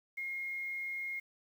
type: tone with quantisation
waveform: sine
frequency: 2143 Hz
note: C7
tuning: 41 cents sharp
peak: -36 dBFS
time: 0.17-1.2 s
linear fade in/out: 10 ms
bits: 10
effects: none